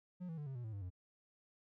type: tone with pitch steps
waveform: triangle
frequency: 180 / 163.16 / 147.9 / 134.07 / 121.53 / 110.16 / 99.86 / 90.52 Hz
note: F#3 / E3 / D3 / C3 / B2 / A2 / G2 / F#2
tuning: -47 / -17 / +13 / +43 / -27 / +3 / +33 / -37 cents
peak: -40 dBFS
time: 0.2-0.904 s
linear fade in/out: 20 ms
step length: 88 ms
effects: none